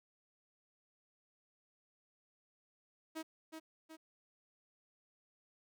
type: tone with echo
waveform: sawtooth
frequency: 318.6 Hz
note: D#4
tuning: 41 cents sharp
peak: -37 dBFS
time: 3.15-3.23 s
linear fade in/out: 20 ms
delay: 370 ms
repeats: 2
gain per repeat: -5 dB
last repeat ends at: 3.97 s
effects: none